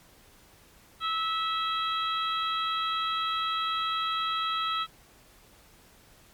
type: harmonic tone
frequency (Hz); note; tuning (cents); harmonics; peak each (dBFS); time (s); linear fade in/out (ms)
652; E5; -19; 2 / 3 / 4 / 5 / 6; -28 / -41 / -41 / -34 / -36; 1-4.87; 50
effects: pink hiss -57 dBFS RMS until 6.33 s + MP3 96 kbps